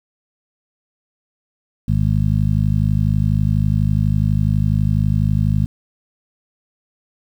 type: harmonic tone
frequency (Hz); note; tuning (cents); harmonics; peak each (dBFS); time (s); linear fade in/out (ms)
52.1; G#1; +6; 1 / 2 / 3 / 4; -21 / -17 / -18 / -23; 1.88-5.66; 5
effects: 8-bit